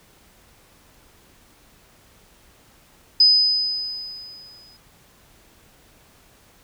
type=tone with exponential decay; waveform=sine; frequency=5010 Hz; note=D#8; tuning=11 cents sharp; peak=-9 dBFS; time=3.2-4.77 s; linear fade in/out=5 ms; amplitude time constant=340 ms; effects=pink hiss -54 dBFS RMS until 6.63 s